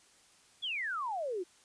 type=exponential sweep; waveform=sine; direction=down; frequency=3509 to 337.8 Hz; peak=-33 dBFS; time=0.62-1.44 s; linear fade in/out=20 ms; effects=white hiss -63 dBFS RMS until 1.64 s + resampled to 22050 Hz